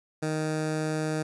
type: tone with notch filter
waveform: 15% pulse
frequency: 155.56 Hz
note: D#3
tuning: in tune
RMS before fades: -29 dBFS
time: 0.22-1.23 s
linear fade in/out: 10 ms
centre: 3100 Hz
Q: 1.6
effects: resampled to 24000 Hz